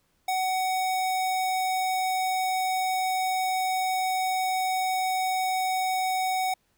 square tone, 749 Hz, F#5, 21 cents sharp, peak -25 dBFS, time 0.28-6.54 s, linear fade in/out 5 ms, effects pink hiss -70 dBFS RMS until 6.77 s

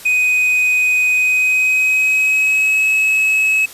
triangle tone with pitch glide, 2500 to 2572 Hz, D#7 to E7, +8 to -43 cents, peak -10 dBFS, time 0.05-3.66 s, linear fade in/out 10 ms, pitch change +49 cents, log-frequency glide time 1.13-2.9 s, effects white hiss -36 dBFS RMS until 3.73 s + resampled to 32000 Hz

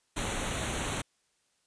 pink band-stop noise, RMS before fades -33 dBFS, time 0.16-1.02 s, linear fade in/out 10 ms, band 4200 to 5900 Hz, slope 96 dB/octave, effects white hiss -73 dBFS RMS until 1.66 s + resampled to 22050 Hz

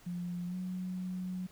sine tone with pitch glide, 175.9 to 183.58 Hz, F3 to F#3, +13 to -13 cents, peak -35 dBFS, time 0.06-1.47 s, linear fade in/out 10 ms, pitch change +74 cents, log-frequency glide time 0.47-0.56 s, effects pink hiss -60 dBFS RMS until 1.51 s

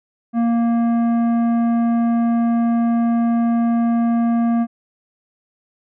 sine tone with tanh clipping, 233.1 Hz, A#3, in tune, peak -16 dBFS, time 0.33-4.67 s, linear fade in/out 50 ms, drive 11 dB, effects none

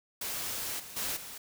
white noise with level steps, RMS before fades -36 / -46 / -34 / -44 dBFS, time 0.21-1.38 s, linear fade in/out 5 ms, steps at 0.79 / 0.96 / 1.16 s, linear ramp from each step 10 ms, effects none

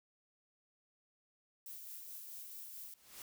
violet noise with tremolo, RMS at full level -48 dBFS, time 1.66-2.94 s, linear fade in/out 2 ms, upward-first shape sine, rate 4.6 Hz, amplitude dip 30%
white noise with exponential growth, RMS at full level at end -48 dBFS, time 2.78-3.22 s, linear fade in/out 1 ms, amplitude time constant 95 ms
effects none

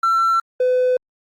triangle tone pair in turn, 1347 / 504.6 Hz, E6 / B4, +37 / +37 cents, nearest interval octave + perfect fourth, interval 1700 cents, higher first, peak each -11 dBFS, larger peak neither, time 0.03-0.4 / 0.6-0.97 s, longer neither, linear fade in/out 5 ms, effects tanh soft clip ceiling -9 dBFS + Opus 48 kbps

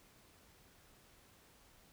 silence, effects pink hiss -65 dBFS RMS until 1.92 s

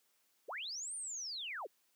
sine linear two-way sweep, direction up then down, 309.9 to 9180 to 309.9 Hz, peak -40 dBFS, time 0.48-1.67 s, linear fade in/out 10 ms, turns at 0.95 s, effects white hiss -75 dBFS RMS until 1.95 s + high-pass 200 Hz 12 dB/octave

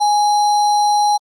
sine tone with sample-and-hold, 830.6 Hz, G#5, in tune, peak -11 dBFS, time 0-1.18 s, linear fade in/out 20 ms, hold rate 4900 Hz, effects low-pass 8000 Hz 12 dB/octave + Opus 48 kbps

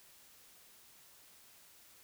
silence, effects white hiss -61 dBFS RMS until 2.03 s

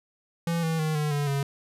square tone with pitch steps, 168.3 / 162.1 / 156.13 / 150.37 / 144.83 / 139.49 Hz, E3 / E3 / D#3 / D3 / D3 / C#3, +36 / -29 / +6 / +41 / -24 / +11 cents, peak -25 dBFS, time 0.47-1.43 s, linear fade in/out 2 ms, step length 160 ms, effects resampled to 32000 Hz

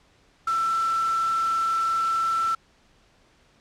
sine tone in noise, 1337 Hz, E6, 24 cents sharp, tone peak -21 dBFS, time 0.47-2.55 s, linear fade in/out 5 ms, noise white, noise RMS -37 dBFS, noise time 0.47-2.55 s, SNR +13 dB, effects pink hiss -60 dBFS RMS until 3.6 s + low-pass 6000 Hz 12 dB/octave

